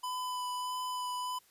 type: tone with vibrato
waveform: square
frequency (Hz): 1000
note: B5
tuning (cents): +21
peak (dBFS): -35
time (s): 0.03-1.39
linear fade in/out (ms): 10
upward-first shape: sine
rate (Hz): 1.6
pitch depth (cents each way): 10
effects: white hiss -65 dBFS RMS until 1.5 s + resampled to 32000 Hz